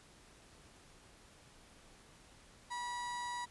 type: tone with amplitude modulation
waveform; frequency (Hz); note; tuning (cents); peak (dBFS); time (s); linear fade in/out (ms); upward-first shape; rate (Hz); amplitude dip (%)
35% pulse; 970; B5; -31; -36; 2.7-3.46; 20; sine; 180; 25
effects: pink hiss -61 dBFS RMS until 3.5 s + resampled to 24000 Hz